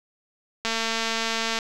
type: click train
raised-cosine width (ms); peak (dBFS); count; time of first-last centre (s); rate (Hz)
0.2; -9; 213; 0.65-1.588; 226
effects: none